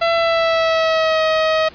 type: tone with pitch glide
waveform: sawtooth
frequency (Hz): 671 to 633.3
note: E5 to D#5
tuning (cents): +31 to +30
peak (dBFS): -10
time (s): 0.01-1.69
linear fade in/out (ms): 10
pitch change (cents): -101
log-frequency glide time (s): 0.13-1.22
effects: pink hiss -42 dBFS RMS until 1.74 s + resampled to 11025 Hz